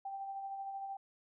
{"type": "tone with tremolo", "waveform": "sine", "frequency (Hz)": 784, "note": "G5", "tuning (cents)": 0, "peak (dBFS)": -38, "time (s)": [0.05, 0.97], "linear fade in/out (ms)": 5, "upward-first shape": "sine", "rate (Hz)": 13, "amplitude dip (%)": 35, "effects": []}